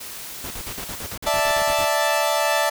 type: noise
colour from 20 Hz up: white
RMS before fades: -35 dBFS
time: 0-1.16 s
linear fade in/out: 10 ms
type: noise bursts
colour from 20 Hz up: pink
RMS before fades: -33 dBFS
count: 13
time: 0.44-1.849 s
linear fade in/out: 2 ms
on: 65 ms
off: 47 ms
type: chord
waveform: sawtooth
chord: D suspended second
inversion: none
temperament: equal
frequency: 587.3 / 659.3 / 880 Hz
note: D5 / E5 / A5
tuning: 0 / 0 / 0 cents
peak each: -19 dBFS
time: 1.26-2.7 s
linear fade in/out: 10 ms
effects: none